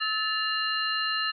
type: tone cluster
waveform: sine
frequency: 1292 / 1746 / 2813 / 4124 Hz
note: E6 / A6 / F7 / C8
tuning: -35 / -14 / +12 / -26 cents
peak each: -31 dBFS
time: 0-1.32 s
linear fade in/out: 20 ms
effects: none